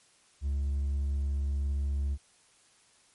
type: tone with hard clipping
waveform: sine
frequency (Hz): 70.1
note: C#2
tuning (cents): +20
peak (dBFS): -28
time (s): 0.41-2.18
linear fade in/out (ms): 50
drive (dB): 2
effects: white hiss -63 dBFS RMS until 3.14 s + MP3 48 kbps